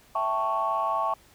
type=chord; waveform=sine; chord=A dominant seventh; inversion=second; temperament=equal with one note detuned; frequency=659.3 / 784 / 882.5 / 1108.7 Hz; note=E5 / G5 / A5 / C#6; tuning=0 / 0 / +5 / 0 cents; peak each=-30 / -32 / -29 / -26 dBFS; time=0.15-1.14 s; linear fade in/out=5 ms; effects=tanh soft clip ceiling -16 dBFS + pink hiss -57 dBFS RMS until 1.34 s